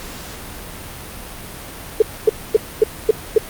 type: tone bursts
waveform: sine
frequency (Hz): 435.8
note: A4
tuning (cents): -17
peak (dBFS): -6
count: 6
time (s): 2-3.382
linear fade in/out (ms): 5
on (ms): 22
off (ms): 250
effects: pink hiss -33 dBFS RMS until 3.49 s + Opus 48 kbps